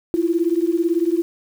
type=beating tone pair; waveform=sine; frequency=329.6 / 347.6 Hz; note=E4 / F4; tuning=0 / -8 cents; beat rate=18 Hz; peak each=-19 dBFS; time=0.14-1.22 s; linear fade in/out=0 ms; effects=7-bit